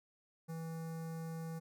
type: tone with notch filter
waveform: square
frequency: 163.3 Hz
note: E3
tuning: 16 cents flat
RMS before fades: -43 dBFS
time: 0.48-1.6 s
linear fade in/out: 20 ms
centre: 3100 Hz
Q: 0.57
effects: none